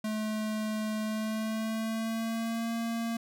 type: tone with pitch glide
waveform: square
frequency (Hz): 215.7 to 229.9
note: A3 to A#3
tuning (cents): -34 to -24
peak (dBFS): -31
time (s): 0.04-3.17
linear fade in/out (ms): 5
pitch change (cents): +110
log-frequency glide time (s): 1.02-2.73
effects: none